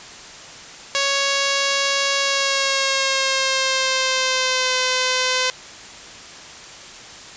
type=tone with pitch glide; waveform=5% pulse; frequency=554.4 to 511.3 Hz; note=C#5 to C5; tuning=0 to -40 cents; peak=-6 dBFS; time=0.95-5.5 s; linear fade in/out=0 ms; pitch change=-140 cents; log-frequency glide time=2.2-4.75 s; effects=white hiss -38 dBFS RMS until 7.36 s + resampled to 16000 Hz